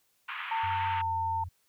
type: band-pass noise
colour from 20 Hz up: pink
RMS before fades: -38 dBFS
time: 0.28-1.02 s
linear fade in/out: 10 ms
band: 1000 to 3000 Hz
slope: 48 dB/octave
type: tone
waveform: sine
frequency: 900 Hz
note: A5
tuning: 39 cents sharp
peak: -28 dBFS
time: 0.51-1.44 s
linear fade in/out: 5 ms
type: tone with pitch glide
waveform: sine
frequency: 92.5 to 88.73 Hz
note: F#2 to F2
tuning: 0 to +28 cents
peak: -37 dBFS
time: 0.63-1.49 s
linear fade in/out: 10 ms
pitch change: -72 cents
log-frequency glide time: 0.89-1.05 s
effects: white hiss -71 dBFS RMS until 1.68 s